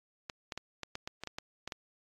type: clicks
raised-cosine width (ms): 0.2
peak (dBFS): -21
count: 11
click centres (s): 0.298 / 0.522 / 0.576 / 0.833 / 0.954 / 1.075 / 1.236 / 1.273 / 1.385 / 1.676 / 1.722
effects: AAC 32 kbps